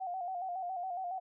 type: tone with vibrato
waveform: sine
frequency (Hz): 731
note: F#5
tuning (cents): -21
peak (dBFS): -35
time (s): 0-1.2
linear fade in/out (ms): 20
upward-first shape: square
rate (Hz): 7.2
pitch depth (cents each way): 62
effects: none

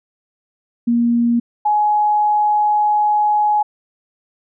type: tone pair in turn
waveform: sine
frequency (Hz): 236.2 / 840.2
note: A#3 / G#5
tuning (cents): +23 / +20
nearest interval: octave + minor seventh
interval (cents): 2197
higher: second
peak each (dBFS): -12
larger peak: neither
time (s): 0.87-1.4 / 1.65-3.63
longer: second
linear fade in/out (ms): 10
effects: none

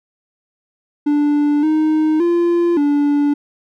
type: tone with pitch steps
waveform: triangle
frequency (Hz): 293.1 / 310.8 / 344.4 / 289.3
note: D4 / D#4 / F4 / D4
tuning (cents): -3 / -2 / -24 / -26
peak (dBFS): -10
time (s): 1.06-3.34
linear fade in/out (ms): 10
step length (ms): 570
effects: none

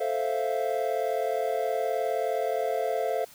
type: chord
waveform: triangle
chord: F major seventh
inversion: first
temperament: equal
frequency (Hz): 440 / 523.3 / 659.3 / 698.5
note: A4 / C5 / E5 / F5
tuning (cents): 0 / 0 / 0 / 0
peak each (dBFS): -29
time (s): 0-3.25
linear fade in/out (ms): 10
effects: white hiss -52 dBFS RMS until 3.34 s

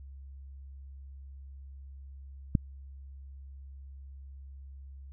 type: click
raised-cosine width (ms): 5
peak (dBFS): -11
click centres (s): 2.552
effects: added 68 Hz sine -44 dBFS peak until 5.12 s

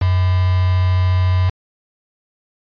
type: tone with quantisation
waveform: sine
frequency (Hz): 91.4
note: F#2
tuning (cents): -21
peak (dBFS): -12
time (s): 0.01-1.5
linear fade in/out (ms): 10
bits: 4
effects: resampled to 11025 Hz

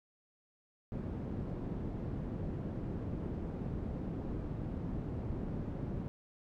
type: low-pass noise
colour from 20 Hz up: white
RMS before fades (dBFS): -39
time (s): 0.92-6.08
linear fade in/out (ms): 0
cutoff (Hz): 230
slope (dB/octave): 12
effects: none

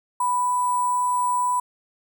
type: tone with sample-and-hold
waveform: sine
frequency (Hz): 991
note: B5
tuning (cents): +6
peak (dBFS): -19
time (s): 0.2-1.6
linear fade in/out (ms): 5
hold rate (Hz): 8820
effects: none

